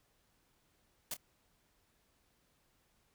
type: noise with echo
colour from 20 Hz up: white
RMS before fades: -39 dBFS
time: 1.11-1.14 s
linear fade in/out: 2 ms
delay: 28 ms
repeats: 1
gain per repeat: -13 dB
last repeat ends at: 1.168 s
effects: pink hiss -74 dBFS RMS until 3.14 s